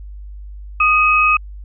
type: tone pair together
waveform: sine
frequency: 1234 / 2552 Hz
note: D#6 / D#7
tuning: -15 / +43 cents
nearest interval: octave + minor second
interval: 1258 cents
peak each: -13 dBFS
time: 0.8-1.37 s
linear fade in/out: 5 ms
effects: added 50 Hz sine -30 dBFS peak until 1.64 s